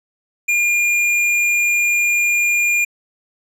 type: tone with tanh clipping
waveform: sine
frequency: 2412 Hz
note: D7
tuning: 46 cents sharp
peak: -15 dBFS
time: 0.48-2.85 s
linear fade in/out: 10 ms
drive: 17 dB
effects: low-pass 12000 Hz 12 dB/octave